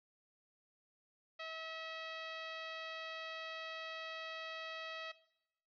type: tone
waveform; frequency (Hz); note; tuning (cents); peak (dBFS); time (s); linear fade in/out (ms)
10% pulse; 645; E5; -38; -35; 1.39-5.12; 10
effects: noise-tail reverb RT60 0.8 s tail -18 dB re dry + resampled to 11025 Hz